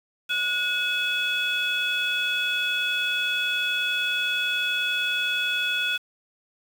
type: tone cluster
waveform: sine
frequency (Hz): 1457 / 2565 / 3394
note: F#6 / E7 / G#7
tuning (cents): -27 / -48 / +37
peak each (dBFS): -26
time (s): 0.29-5.98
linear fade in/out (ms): 20
effects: tanh soft clip ceiling -17 dBFS + 7-bit